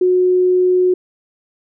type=tone; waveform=sine; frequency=364.9 Hz; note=F#4; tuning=24 cents flat; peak=-10 dBFS; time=0.01-0.94 s; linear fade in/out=5 ms; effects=none